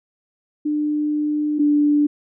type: tone pair in turn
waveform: sine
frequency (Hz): 299.1 / 294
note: D4 / D4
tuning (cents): +32 / +2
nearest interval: unison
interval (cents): 30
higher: first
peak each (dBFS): -18 / -13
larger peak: second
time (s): 0.65-1.59 / 1.59-2.07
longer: first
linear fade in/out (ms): 10
effects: none